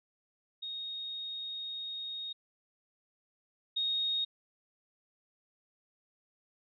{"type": "tone pair in turn", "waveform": "sine", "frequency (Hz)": [3729, 3729], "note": ["A#7", "A#7"], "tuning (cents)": [0, 0], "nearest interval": "unison", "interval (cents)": 0, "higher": "neither", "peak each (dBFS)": [-37, -29], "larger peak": "second", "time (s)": [[0.62, 2.33], [3.76, 4.25]], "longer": "first", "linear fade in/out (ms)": 10, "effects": []}